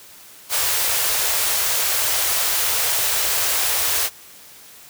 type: band-stop noise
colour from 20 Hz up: white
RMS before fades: -20 dBFS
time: 0.49-4.1 s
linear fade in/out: 50 ms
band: 100 to 430 Hz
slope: 24 dB/octave
effects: white hiss -44 dBFS RMS until 4.89 s + high-pass 60 Hz 12 dB/octave